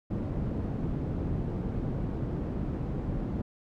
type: low-pass noise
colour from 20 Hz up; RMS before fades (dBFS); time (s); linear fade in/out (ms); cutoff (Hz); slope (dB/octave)
white; -32; 0.1-3.42; 10; 220; 12
effects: none